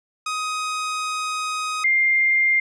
sawtooth / sine tone pair in turn, 1255 / 2106 Hz, D#6 / C7, +15 / +11 cents, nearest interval major sixth, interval 896 cents, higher second, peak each -20 / -15 dBFS, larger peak second, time 0.26-1.84 / 1.84-2.6 s, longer first, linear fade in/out 5 ms, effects resampled to 22050 Hz

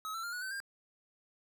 square tone with pitch steps, 1279 / 1337.9 / 1399.6 / 1464.1 / 1531.6 / 1602.2 Hz, D#6 / E6 / F6 / F#6 / G6 / G6, +47 / +25 / +3 / -19 / -41 / +37 cents, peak -38 dBFS, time 0.05-0.602 s, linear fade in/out 0 ms, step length 92 ms, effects none

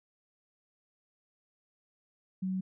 sine tone, 187.7 Hz, F#3, 25 cents sharp, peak -30 dBFS, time 2.42-2.61 s, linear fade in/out 10 ms, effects none

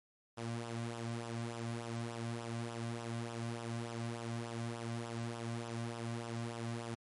sawtooth tone with flanger, 116.54 Hz, A#2, in tune, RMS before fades -41 dBFS, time 0.37-6.95 s, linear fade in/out 10 ms, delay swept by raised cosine 0.45 to 2.35 ms, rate 3.4 Hz, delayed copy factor -0.65, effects MP3 48 kbps

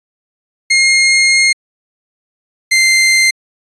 sawtooth tone pair in turn, 2137 / 2087 Hz, C7 / C7, +36 / -5 cents, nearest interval unison, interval 41 cents, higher first, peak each -4 dBFS, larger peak neither, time 0.7-1.53 / 2.71-3.31 s, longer first, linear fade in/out 10 ms, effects resampled to 22050 Hz

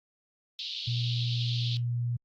white band-pass noise, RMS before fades -37 dBFS, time 0.59-1.77 s, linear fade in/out 0 ms, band 3000 to 4400 Hz, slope 48 dB/octave
sine tone, 120 Hz, B2, 49 cents flat, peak -27 dBFS, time 0.87-2.17 s, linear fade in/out 10 ms
effects Opus 48 kbps

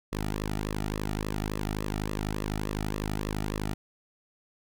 sawtooth tone with flanger, 51.91 Hz, G#1, in tune, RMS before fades -32 dBFS, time 0.12-3.74 s, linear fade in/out 10 ms, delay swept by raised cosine 1.3 to 1.93 ms, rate 3.5 Hz, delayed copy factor -0.8, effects none

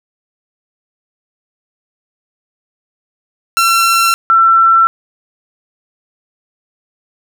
sawtooth / sine tone pair in turn, 1354 / 1344.6 Hz, E6 / E6, +46 / +34 cents, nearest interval unison, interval 12 cents, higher first, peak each -5 dBFS, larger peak neither, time 3.57-4.14 / 4.3-4.87 s, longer neither, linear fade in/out 0 ms, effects none

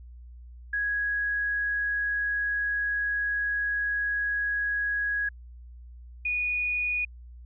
sine tone pair in turn, 1661.2 / 2462 Hz, G#6 / D#7, 0 / -19 cents, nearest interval perfect fifth, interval 681 cents, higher second, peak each -25 dBFS, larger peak neither, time 0.73-5.29 / 6.25-7.05 s, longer first, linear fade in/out 5 ms, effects added 60 Hz sine -43 dBFS peak until 7.45 s

